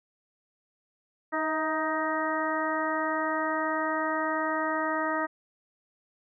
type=harmonic tone with a mistuned harmonic; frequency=312.8 Hz; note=D#4; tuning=9 cents sharp; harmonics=1 / 2 / 3 / 4 / 5 / 6; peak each=-33 / -32 / -33 / -32 / -37 / -34 dBFS; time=1.32-5.27 s; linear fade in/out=20 ms; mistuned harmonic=2; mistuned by=+28 cents; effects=none